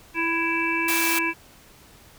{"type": "harmonic tone", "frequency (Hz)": 331.5, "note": "E4", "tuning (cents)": 10, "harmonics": [1, 3, 5, 7, 8], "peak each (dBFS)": [-28, -29, -30, -26, -28], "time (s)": [0.14, 1.34], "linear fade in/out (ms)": 50}
{"type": "high-pass noise", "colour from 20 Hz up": "white", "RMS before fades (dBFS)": -26, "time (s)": [0.88, 1.19], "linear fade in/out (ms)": 5, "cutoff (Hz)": 610, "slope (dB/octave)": 96}
{"effects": ["pink hiss -51 dBFS RMS until 2.18 s"]}